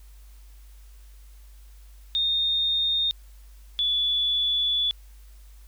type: tone pair in turn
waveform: sine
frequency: 3670 / 3442 Hz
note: A#7 / A7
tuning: -28 / -39 cents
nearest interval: minor second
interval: 111 cents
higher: first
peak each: -21 dBFS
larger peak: neither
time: 2.15-3.11 / 3.79-4.91 s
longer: second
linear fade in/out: 0 ms
effects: added 50 Hz sine -45 dBFS peak until 5.67 s + white hiss -60 dBFS RMS until 5.67 s